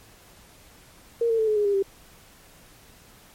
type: tone with pitch steps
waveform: sine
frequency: 466.2 / 452.9 / 440 / 427.5 / 415.3 / 403.5 / 392 Hz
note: A#4 / A#4 / A4 / A4 / G#4 / G#4 / G4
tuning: 0 / -50 / 0 / -50 / 0 / -50 / 0 cents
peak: -19 dBFS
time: 1.21-1.826 s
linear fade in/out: 5 ms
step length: 88 ms
effects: pink hiss -52 dBFS RMS until 3.34 s + MP3 64 kbps